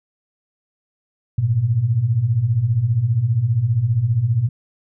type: beating tone pair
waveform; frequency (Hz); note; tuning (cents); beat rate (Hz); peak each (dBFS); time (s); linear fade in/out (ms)
sine; 104.9 / 119.9; G#2 / A#2; +18 / +49; 15; -21 / -16; 1.38-4.49; 5
effects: none